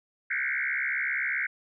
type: tone with frequency modulation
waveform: sine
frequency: 1864.7 Hz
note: A#6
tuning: in tune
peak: -26 dBFS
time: 0.3-1.47 s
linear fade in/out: 10 ms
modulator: 67.6 Hz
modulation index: 5.5
effects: none